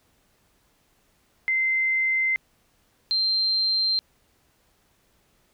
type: tone pair in turn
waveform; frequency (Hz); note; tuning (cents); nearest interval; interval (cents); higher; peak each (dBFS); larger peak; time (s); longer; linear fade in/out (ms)
sine; 2075 / 4150; C7 / C8; -15 / -15; octave; 1200; second; -20; neither; 1.48-2.36 / 3.11-3.99; neither; 0
effects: pink hiss -65 dBFS RMS until 5.53 s